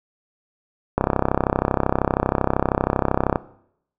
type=click train; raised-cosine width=1 ms; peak=-3 dBFS; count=79; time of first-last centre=0.98-3.358 s; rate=32.8 Hz; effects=noise-tail reverb RT60 0.7 s tail -18 dB re dry